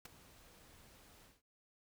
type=noise with ADSR envelope; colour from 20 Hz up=pink; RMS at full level=-45 dBFS; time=0.05-1.42 s; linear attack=5 ms; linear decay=11 ms; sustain=-17 dB; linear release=180 ms; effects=none